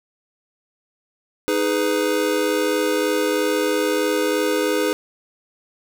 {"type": "chord", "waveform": "square", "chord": "G# minor", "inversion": "second", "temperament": "just", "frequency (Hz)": [311.5, 415.3, 498.4], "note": ["D#4", "G#4", "B4"], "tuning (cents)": [2, 0, 16], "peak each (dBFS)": [-24, -23, -23], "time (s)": [1.48, 4.93], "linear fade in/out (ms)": 0, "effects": []}